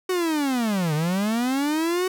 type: linear two-way sweep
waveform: 45% pulse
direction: down then up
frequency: 376 to 146.83 to 376 Hz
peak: -21 dBFS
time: 0.09-2.08 s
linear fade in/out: 5 ms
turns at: 0.94 s
effects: none